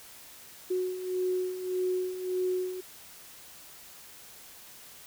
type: beating tone pair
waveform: sine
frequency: 365.9 / 367.6 Hz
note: F#4 / F#4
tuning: -19 / -11 cents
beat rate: 1.7 Hz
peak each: -35 / -29 dBFS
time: 0.7-2.81 s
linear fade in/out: 10 ms
effects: white hiss -50 dBFS RMS until 5.06 s